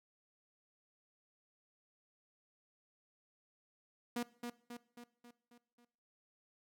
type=tone with echo; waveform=sawtooth; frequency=239.9 Hz; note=A#3; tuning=50 cents sharp; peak=-32 dBFS; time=4.16-4.23 s; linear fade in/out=5 ms; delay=270 ms; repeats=6; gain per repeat=-5 dB; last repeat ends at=5.85 s; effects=noise-tail reverb RT60 0.6 s tail -20 dB re dry